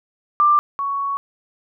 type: tone pair in turn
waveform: sine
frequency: 1185 / 1115.5 Hz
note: D6 / C#6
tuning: +15 / +11 cents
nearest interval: minor second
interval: 104 cents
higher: first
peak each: -11 / -20 dBFS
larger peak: first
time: 0.4-0.59 / 0.79-1.17 s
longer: second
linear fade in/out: 0 ms
effects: none